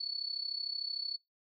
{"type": "tone with amplitude modulation", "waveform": "sine", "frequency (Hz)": 4435, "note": "C#8", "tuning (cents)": 0, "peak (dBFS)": -31, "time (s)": [0, 1.17], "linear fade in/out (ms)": 10, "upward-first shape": "sine", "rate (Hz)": 33.3, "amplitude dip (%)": 80, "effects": ["noise-tail reverb RT60 0.2 s tail -26 dB re dry"]}